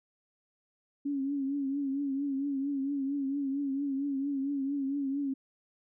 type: tone with vibrato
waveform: sine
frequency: 277.2 Hz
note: C#4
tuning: in tune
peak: -29 dBFS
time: 1.05-5.34 s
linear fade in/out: 10 ms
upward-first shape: triangle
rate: 4.4 Hz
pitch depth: 73 cents each way
effects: none